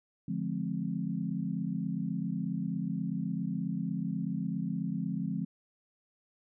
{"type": "chord", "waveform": "sine", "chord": "D half-diminished seventh", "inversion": "none", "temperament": "equal with one note detuned", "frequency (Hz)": [146.83, 174.61, 211.2, 261.6], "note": ["D3", "F3", "Ab3", "C4"], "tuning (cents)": [0, 0, 29, 0], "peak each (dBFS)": [-39, -34, -36, -38], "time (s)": [0.28, 5.45], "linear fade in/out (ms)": 5, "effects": []}